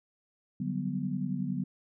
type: chord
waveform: sine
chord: G major seventh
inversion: second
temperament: equal with one note detuned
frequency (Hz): 146.16 / 185 / 196 / 246.9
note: D3 / F#3 / G3 / B3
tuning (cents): -8 / 0 / 0 / 0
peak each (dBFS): -36 / -34 / -37 / -35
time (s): 0.6-1.64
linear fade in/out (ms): 5
effects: none